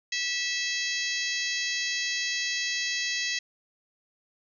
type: harmonic tone with a mistuned harmonic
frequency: 653 Hz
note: E5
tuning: 17 cents flat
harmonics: 3 / 4 / 5 / 6 / 7 / 8 / 9 / 10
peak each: -32 / -34 / -37 / -35 / -37 / -37 / -42 / -37 dBFS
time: 0.12-3.39 s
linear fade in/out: 5 ms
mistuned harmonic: 6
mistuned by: +29 cents
effects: none